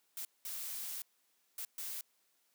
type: noise bursts at uneven times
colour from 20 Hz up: blue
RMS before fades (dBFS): -42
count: 4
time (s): 0.17-0.25 / 0.45-1.02 / 1.58-1.65 / 1.78-2.01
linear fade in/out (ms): 2
effects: white hiss -75 dBFS RMS until 2.54 s + high-pass 200 Hz 12 dB/octave